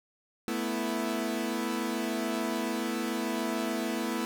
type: chord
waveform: sawtooth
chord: A suspended second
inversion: none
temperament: equal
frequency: 220 / 246.9 / 329.6 Hz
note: A3 / B3 / E4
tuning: 0 / 0 / 0 cents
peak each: -30 dBFS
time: 0.48-4.25 s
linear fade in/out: 0 ms
effects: none